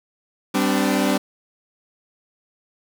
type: chord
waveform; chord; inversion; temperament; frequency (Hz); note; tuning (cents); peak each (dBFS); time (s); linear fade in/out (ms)
sawtooth; G suspended fourth; none; equal with one note detuned; 196 / 256.2 / 293.7; G3 / C4 / D4; 0 / -36 / 0; -18; 0.54-1.18; 10
effects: 7-bit